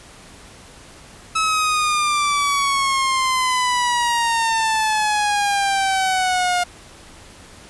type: exponential sweep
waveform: sawtooth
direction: down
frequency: 1298 to 709 Hz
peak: -13 dBFS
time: 1.35-6.64 s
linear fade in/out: 10 ms
effects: pink hiss -43 dBFS RMS until 7.69 s + resampled to 24000 Hz